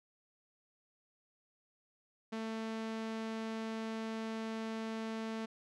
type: tone with low-pass filter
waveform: sawtooth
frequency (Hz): 222.6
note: A3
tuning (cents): +20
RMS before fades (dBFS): -40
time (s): 2.32-5.46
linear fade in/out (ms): 10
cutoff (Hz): 5400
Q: 0.63
effects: none